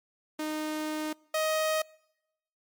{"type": "tone pair in turn", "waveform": "sawtooth", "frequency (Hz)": [308, 627.5], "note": ["D#4", "D#5"], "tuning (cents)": [-17, 15], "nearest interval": "octave", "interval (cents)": 1232, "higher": "second", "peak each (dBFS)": [-27, -22], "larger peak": "second", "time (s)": [[0.39, 1.13], [1.34, 1.82]], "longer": "first", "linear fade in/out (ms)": 5, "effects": ["noise-tail reverb RT60 0.9 s tail -26 dB re dry", "MP3 96 kbps"]}